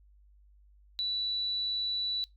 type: tone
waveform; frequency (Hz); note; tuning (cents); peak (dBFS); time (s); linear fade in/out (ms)
sine; 3951; B7; 0; -29; 0.99-2.24; 0
effects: noise-tail reverb RT60 0.2 s tail -21 dB re dry + added 50 Hz sine -57 dBFS peak until 2.36 s